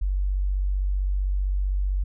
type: tone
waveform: sine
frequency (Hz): 47.77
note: G1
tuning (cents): -44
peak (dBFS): -21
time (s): 0.01-2.04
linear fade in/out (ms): 10
effects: none